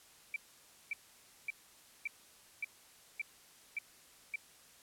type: tone bursts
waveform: sine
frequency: 2327 Hz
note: D7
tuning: 17 cents flat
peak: -34 dBFS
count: 8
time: 0.34-4.358 s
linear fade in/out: 2 ms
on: 21 ms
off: 550 ms
effects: white hiss -61 dBFS RMS until 4.82 s + low-pass 12000 Hz 12 dB/octave